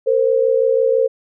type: tone pair together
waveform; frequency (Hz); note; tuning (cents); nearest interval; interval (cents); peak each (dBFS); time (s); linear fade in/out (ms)
sine; 458 / 524; A#4 / C5; -31 / +2; major second; 233; -15; 0.06-1.08; 20
effects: none